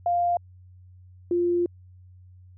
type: tone pair in turn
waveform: sine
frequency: 698.5 / 349.2 Hz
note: F5 / F4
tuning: 0 / 0 cents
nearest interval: octave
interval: 1200 cents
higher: first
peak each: -20 dBFS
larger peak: neither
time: 0.06-0.37 / 1.31-1.66 s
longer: second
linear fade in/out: 2 ms
effects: added 91 Hz sine -47 dBFS peak until 2.57 s